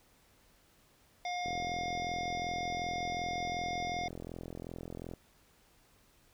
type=harmonic tone; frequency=713 Hz; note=F5; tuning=36 cents sharp; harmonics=1 / 3 / 5 / 7 / 8; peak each=-35 / -41 / -46 / -51 / -51 dBFS; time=1.25-4.08 s; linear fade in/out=2 ms
type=click train; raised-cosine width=2 ms; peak=-29 dBFS; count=158; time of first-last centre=1.46-5.137 s; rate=42.7 Hz
effects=pink hiss -66 dBFS RMS until 6.33 s